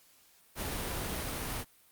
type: noise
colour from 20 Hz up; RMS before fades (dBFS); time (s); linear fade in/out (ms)
pink; -36; 0.55-1.65; 50
effects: white hiss -63 dBFS RMS until 1.91 s + Opus 48 kbps